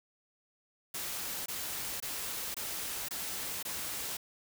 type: noise bursts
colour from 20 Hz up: white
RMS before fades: -38 dBFS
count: 6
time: 0.94-4.17 s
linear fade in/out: 5 ms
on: 520 ms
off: 22 ms
effects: none